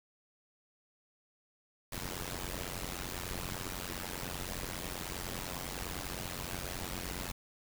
pink noise with amplitude modulation, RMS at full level -36 dBFS, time 1.92-7.32 s, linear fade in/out 5 ms, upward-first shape sine, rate 90 Hz, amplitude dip 95%, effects none

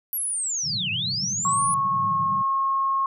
sine linear two-way sweep, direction down then up, 11840 to 2489 to 10000 Hz, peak -24 dBFS, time 0.13-1.74 s, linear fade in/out 0 ms, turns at 0.9 s
white band-pass noise, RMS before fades -35 dBFS, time 0.63-2.43 s, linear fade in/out 20 ms, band 100 to 200 Hz, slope 96 dB/octave
sine tone with pitch glide, 1103 to 1083.4 Hz, C#6 to C#6, -9 to -40 cents, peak -20 dBFS, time 1.45-3.06 s, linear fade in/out 2 ms, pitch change -31 cents, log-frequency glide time 1.58-2.27 s
effects none

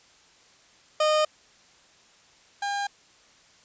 30% pulse tone pair in turn, 614 / 805.7 Hz, D#5 / G5, -23 / +47 cents, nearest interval perfect fourth, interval 470 cents, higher second, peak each -17 / -24 dBFS, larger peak first, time 1-1.25 / 2.62-2.87 s, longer neither, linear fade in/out 5 ms, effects white hiss -57 dBFS RMS until 3.64 s + resampled to 16000 Hz

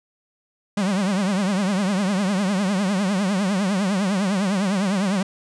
45% pulse tone with vibrato, 195.1 Hz, G3, 8 cents flat, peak -19 dBFS, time 0.77-5.23 s, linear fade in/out 5 ms, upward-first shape triangle, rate 9.9 Hz, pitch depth 160 cents each way, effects resampled to 22050 Hz

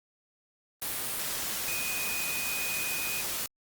sine tone in noise, 2489 Hz, D#7, in tune, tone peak -34 dBFS, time 1.68-3.21 s, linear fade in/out 0 ms, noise white, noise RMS -33 dBFS, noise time 0.82-3.46 s, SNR -4 dB, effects Opus 32 kbps

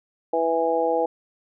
harmonic tone, 164.81 Hz, E3, in tune, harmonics 2 / 3 / 4 / 5, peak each -29 / -22 / -26 / -25 dBFS, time 0.33-1.06 s, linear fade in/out 5 ms, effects none

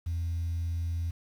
sine tone, 84.1 Hz, E2, 35 cents sharp, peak -27 dBFS, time 0.06-1.11 s, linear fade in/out 10 ms, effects tanh soft clip ceiling -26 dBFS + 9-bit

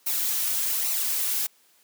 blue noise with flanger, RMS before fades -26 dBFS, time 0.06-1.47 s, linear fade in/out 10 ms, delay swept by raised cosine 0.59 to 3.79 ms, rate 1.2 Hz, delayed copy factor -0.6, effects white hiss -61 dBFS RMS until 1.83 s + high-pass 200 Hz 12 dB/octave

